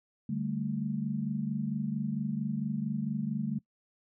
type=chord; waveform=sine; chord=D suspended fourth; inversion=none; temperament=just; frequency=146.83 / 195.78 / 220.2 Hz; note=D3 / G3 / A3; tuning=0 / -2 / +2 cents; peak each=-35 / -35 / -33 dBFS; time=0.29-3.59 s; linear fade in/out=5 ms; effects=noise-tail reverb RT60 0.1 s tail -22 dB re dry